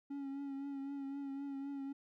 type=tone with vibrato; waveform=triangle; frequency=277.2 Hz; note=C#4; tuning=in tune; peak=-38 dBFS; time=0.1-1.93 s; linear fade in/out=10 ms; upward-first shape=triangle; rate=3.9 Hz; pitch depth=38 cents each way; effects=none